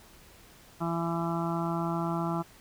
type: harmonic tone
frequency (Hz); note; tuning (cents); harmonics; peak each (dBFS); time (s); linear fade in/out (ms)
167.8; E3; +31; 1 / 2 / 4 / 5 / 6 / 7 / 8; -31 / -34 / -37 / -38 / -39 / -39 / -40; 0.8-2.43; 20
effects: pink hiss -55 dBFS RMS until 2.6 s